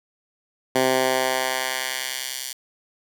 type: tone with high-pass filter sweep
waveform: 10% pulse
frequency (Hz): 130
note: C3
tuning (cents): -11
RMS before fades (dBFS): -24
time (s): 0.75-2.53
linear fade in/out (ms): 5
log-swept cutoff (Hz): 270 to 4700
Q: 0.73
effects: none